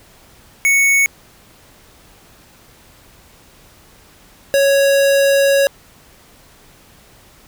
square tone pair in turn, 2217 / 554.2 Hz, C#7 / C#5, 0 / -1 cents, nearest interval 2 octaves, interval 2401 cents, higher first, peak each -11 dBFS, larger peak neither, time 0.65-1.06 / 4.54-5.67 s, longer second, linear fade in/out 0 ms, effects pink hiss -47 dBFS RMS until 7.47 s

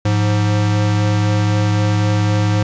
square tone pair together, 104.7 / 175.8 Hz, G#2 / F3, +15 / +12 cents, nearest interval major sixth, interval 897 cents, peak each -14 / -23 dBFS, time 0.05-2.63 s, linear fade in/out 5 ms, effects resampled to 16000 Hz + 8-bit

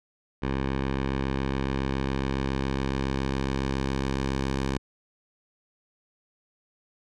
10% pulse tone with low-pass filter sweep, 67.2 Hz, C2, 47 cents sharp, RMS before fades -28 dBFS, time 0.42-4.78 s, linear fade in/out 10 ms, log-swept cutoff 2800 to 6400 Hz, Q 0.8, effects none

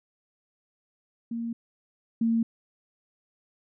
sine tone pair in turn, 232 / 228.5 Hz, A#3 / A#3, -8 / -34 cents, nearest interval unison, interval 26 cents, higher first, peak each -29 / -21 dBFS, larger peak second, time 1.31-1.53 / 2.21-2.43 s, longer neither, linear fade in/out 5 ms, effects none

